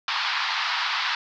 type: band-pass noise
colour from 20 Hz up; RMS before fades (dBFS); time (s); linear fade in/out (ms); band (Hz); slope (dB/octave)
pink; -26; 0.08-1.15; 2; 870 to 4900; 48
effects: none